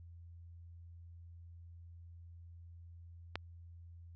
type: click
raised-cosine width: 0.3 ms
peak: -21 dBFS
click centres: 3.356 s
effects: added 85 Hz sine -51 dBFS peak until 4.15 s + resampled to 16000 Hz